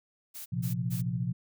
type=noise bursts; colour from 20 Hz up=blue; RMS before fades=-42 dBFS; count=3; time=0.34-1.02 s; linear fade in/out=20 ms; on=120 ms; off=160 ms
type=chord; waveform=sine; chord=Bb suspended second; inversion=none; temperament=equal; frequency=116.54 / 130.81 / 174.61 Hz; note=Bb2 / C3 / F3; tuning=0 / 0 / 0 cents; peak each=-33 dBFS; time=0.52-1.33 s; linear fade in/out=10 ms
effects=none